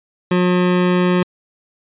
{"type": "tone", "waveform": "25% pulse", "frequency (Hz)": 180, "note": "F#3", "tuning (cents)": -47, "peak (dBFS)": -9, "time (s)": [0.31, 1.23], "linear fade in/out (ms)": 5, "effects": ["resampled to 8000 Hz"]}